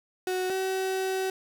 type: tone pair in turn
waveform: 35% pulse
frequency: 369.4 / 379.3 Hz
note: F#4 / F#4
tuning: -3 / +43 cents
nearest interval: unison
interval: 46 cents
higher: second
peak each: -25 dBFS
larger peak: neither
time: 0.27-0.5 / 0.5-1.3 s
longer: second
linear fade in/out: 2 ms
effects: none